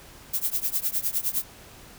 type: noise with tremolo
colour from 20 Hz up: violet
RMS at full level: -23 dBFS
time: 0.33-1.44 s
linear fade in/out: 10 ms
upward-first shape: triangle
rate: 9.8 Hz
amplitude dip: 100%
effects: pink hiss -48 dBFS RMS until 1.98 s